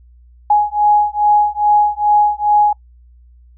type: beating tone pair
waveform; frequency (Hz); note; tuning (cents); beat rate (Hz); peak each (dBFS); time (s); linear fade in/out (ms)
sine; 833 / 835.4; G#5 / G#5; +5 / +10; 2.4; -13; 0.5-2.73; 5
effects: noise-tail reverb RT60 0.1 s tail -25 dB re dry + added 60 Hz sine -42 dBFS peak until 3.57 s